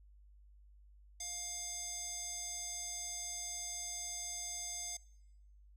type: tone with band-pass filter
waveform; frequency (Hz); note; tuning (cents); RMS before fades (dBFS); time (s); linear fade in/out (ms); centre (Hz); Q
square; 706; F5; +19; -43; 1.2-4.97; 5; 6900; 4.3
effects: noise-tail reverb RT60 1.0 s tail -24 dB re dry + added 50 Hz sine -58 dBFS peak until 5.76 s